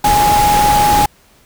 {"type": "tone in noise", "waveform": "sine", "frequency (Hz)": 830.6, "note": "G#5", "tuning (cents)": 0, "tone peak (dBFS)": -9, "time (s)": [0.04, 1.06], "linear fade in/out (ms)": 5, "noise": "pink", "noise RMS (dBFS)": -17, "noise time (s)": [0.04, 1.06], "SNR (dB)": 5, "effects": ["pink hiss -50 dBFS RMS until 1.45 s"]}